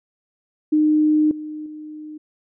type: tone with level steps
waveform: sine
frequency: 305.6 Hz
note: D#4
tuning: 31 cents flat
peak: -13 / -28 / -32 dBFS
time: 0.72-2.18 s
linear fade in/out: 10 ms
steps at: 1.31 / 1.66 s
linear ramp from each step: 2 ms
effects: none